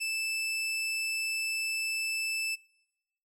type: tone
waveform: sawtooth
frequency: 2637 Hz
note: E7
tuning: in tune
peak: -27 dBFS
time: 0-2.56 s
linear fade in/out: 20 ms
effects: noise-tail reverb RT60 0.9 s tail -24 dB re dry + low-pass 12000 Hz 12 dB/octave